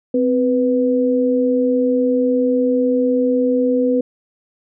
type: tone pair together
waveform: sine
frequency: 257.8 / 494.1 Hz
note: C4 / B4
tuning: -26 / +1 cents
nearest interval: major seventh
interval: 1127 cents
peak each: -16 dBFS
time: 0.14-4.01 s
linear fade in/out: 5 ms
effects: none